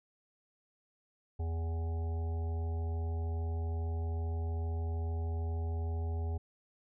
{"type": "harmonic tone", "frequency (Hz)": 82.41, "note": "E2", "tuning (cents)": 0, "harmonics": [1, 3, 5, 7, 9, 10], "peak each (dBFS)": [-32, -50, -47, -56, -51, -55], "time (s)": [1.39, 6.38], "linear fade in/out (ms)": 10, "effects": []}